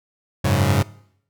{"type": "chord", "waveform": "sawtooth", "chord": "F# suspended second", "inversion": "none", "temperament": "equal", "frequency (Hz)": [92.5, 103.83, 138.59], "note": ["F#2", "G#2", "C#3"], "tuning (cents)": [0, 0, 0], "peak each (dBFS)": -16, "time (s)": [0.44, 0.83], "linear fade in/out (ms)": 10, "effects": ["noise-tail reverb RT60 0.7 s tail -21 dB re dry"]}